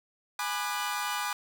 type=chord; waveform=sawtooth; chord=G# half-diminished seventh; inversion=none; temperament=equal with one note detuned; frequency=830.6 / 987.8 / 1201.4 / 1480 Hz; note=G#5 / B5 / D6 / F#6; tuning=0 / 0 / +39 / 0 cents; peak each=-32 / -32 / -31 / -34 dBFS; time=0.39-1.33 s; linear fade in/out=2 ms; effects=none